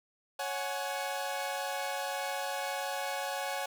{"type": "chord", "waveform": "sawtooth", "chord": "C# suspended fourth", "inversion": "none", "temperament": "equal with one note detuned", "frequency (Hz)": [554.4, 740, 841.7], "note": ["C#5", "F#5", "G#5"], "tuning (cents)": [0, 0, 23], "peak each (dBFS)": -34, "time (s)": [0.39, 3.66], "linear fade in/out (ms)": 5, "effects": []}